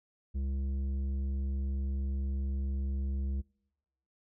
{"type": "tone with tanh clipping", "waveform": "sine", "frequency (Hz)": 67.8, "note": "C#2", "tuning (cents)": -38, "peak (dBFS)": -32, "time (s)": [0.34, 3.42], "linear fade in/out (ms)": 20, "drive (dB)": 9, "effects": ["noise-tail reverb RT60 0.9 s tail -26 dB re dry"]}